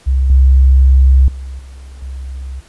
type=tone with level steps; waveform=sine; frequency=66 Hz; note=C2; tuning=16 cents sharp; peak=-9 / -4 / -23 / -30 / -22 dBFS; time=0.06-2.61 s; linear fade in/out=20 ms; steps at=0.3 / 1.28 / 1.59 / 2.02 s; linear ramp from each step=2 ms; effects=pink hiss -46 dBFS RMS until 2.68 s + resampled to 24000 Hz